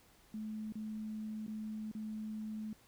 sine tone with dropouts, 216 Hz, A3, 32 cents flat, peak -39 dBFS, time 0.34-2.73 s, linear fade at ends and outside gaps 2 ms, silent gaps 0.723-0.754 / 1.465-1.479 / 1.915-1.95 s, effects pink hiss -65 dBFS RMS until 2.87 s

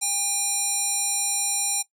square tone with band-pass filter, 805 Hz, G5, 46 cents sharp, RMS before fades -25 dBFS, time 0.01-1.83 s, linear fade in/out 20 ms, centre 8300 Hz, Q 3.2, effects noise-tail reverb RT60 0.1 s tail -19 dB re dry

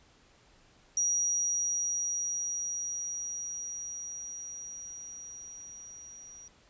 sine tone with level ramp, 5760 Hz, F#8, 47 cents flat, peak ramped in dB -25 to -47 dBFS, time 0.97-6.48 s, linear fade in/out 2 ms, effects pink hiss -62 dBFS RMS until 6.69 s + resampled to 16000 Hz

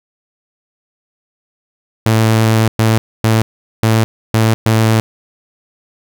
sawtooth tone bursts at uneven times, 111.3 Hz, A2, 20 cents sharp, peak -5 dBFS, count 6, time 2.06-2.68 / 2.79-2.98 / 3.24-3.42 / 3.83-4.04 / 4.34-4.54 / 4.66-5 s, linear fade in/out 0 ms, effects none

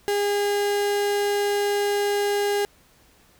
35% pulse tone, 407.6 Hz, G#4, 32 cents flat, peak -19 dBFS, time 0.08-2.65 s, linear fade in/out 0 ms, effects pink hiss -57 dBFS RMS until 3.39 s

